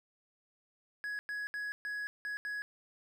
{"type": "tone bursts at uneven times", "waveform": "triangle", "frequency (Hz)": 1674, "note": "G#6", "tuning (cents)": 13, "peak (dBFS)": -34, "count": 6, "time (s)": [[1.04, 1.19], [1.29, 1.47], [1.54, 1.72], [1.85, 2.07], [2.25, 2.37], [2.45, 2.62]], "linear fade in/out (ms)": 0, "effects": []}